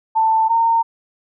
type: tone pair in turn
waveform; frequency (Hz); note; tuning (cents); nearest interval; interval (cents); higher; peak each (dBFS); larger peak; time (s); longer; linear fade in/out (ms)
sine; 888 / 916.1; A5 / A#5; +16 / -30; minor second; 54; second; -12; neither; 0.15-0.49 / 0.49-0.83; neither; 20
effects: none